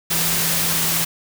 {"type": "tone in noise", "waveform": "sine", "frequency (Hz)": 166.2, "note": "E3", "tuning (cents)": 15, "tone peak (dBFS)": -29, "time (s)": [0.1, 1.05], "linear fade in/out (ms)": 10, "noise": "white", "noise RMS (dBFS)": -20, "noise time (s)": [0.1, 1.05], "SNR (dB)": -12, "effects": []}